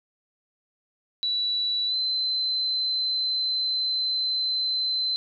sine tone with pitch glide, 3941 to 4066 Hz, B7 to B7, -4 to +50 cents, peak -23 dBFS, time 1.23-5.16 s, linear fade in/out 0 ms, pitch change +54 cents, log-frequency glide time 1.87-1.94 s, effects none

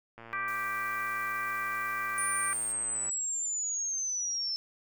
click train, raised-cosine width 0.5 ms, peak -32 dBFS, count 336, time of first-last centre 0.18-3.093 s, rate 115 Hz
harmonic tone, 392 Hz, G4, in tune, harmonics 3 / 4 / 5 / 6, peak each -34 / -36 / -38 / -40 dBFS, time 0.33-2.53 s, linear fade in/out 0 ms
blue noise, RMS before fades -50 dBFS, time 0.48-2.72 s, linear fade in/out 0 ms
sine linear sweep, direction down, 9390 to 5274 Hz, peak -30 dBFS, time 2.18-4.56 s, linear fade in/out 0 ms
effects none

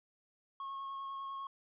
triangle tone with vibrato, 1091 Hz, C#6, 28 cents flat, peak -38 dBFS, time 0.6-1.47 s, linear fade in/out 2 ms, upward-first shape sine, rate 10 Hz, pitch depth 11 cents each way, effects resampled to 8000 Hz

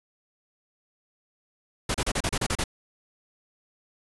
pink noise bursts, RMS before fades -26 dBFS, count 9, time 1.89-2.64 s, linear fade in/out 5 ms, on 54 ms, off 33 ms, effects resampled to 24000 Hz

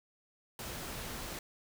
pink noise, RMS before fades -42 dBFS, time 0.59-1.39 s, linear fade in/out 2 ms, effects none

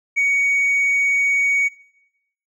triangle tone with tanh clipping, 2242 Hz, C#7, 19 cents sharp, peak -15 dBFS, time 0.16-1.69 s, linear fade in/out 20 ms, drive 6 dB, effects noise-tail reverb RT60 0.8 s tail -19 dB re dry

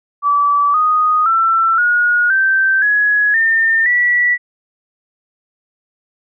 sine tone with pitch steps, 1153 / 1242.9 / 1339.8 / 1444.3 / 1557 / 1678.4 / 1809.3 / 1950.3 Hz, D6 / D#6 / E6 / F#6 / G6 / G#6 / A6 / B6, -32 / -2 / +28 / -42 / -12 / +18 / +48 / -22 cents, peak -10 dBFS, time 0.22-4.38 s, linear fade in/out 50 ms, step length 520 ms, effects none

